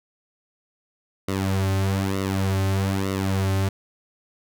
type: tone with flanger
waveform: sawtooth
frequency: 96.6 Hz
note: G2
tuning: 25 cents flat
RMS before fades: -23 dBFS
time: 1.28-3.69 s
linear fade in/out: 5 ms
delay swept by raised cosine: 1.2 to 4.3 ms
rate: 1.1 Hz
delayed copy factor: -0.9
effects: none